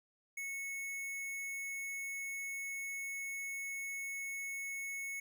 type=tone; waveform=square; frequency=2202 Hz; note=C#7; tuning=12 cents flat; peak=-40 dBFS; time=0.37-5.2 s; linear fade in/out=5 ms; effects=none